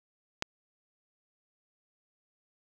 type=click; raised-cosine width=0.2 ms; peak=-12 dBFS; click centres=0.424 s; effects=none